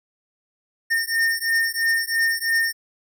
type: beating tone pair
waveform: square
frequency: 1822 / 1825 Hz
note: A#6 / A#6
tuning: -40 / -37 cents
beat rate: 3 Hz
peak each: -23 dBFS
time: 0.9-2.73 s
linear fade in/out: 20 ms
effects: none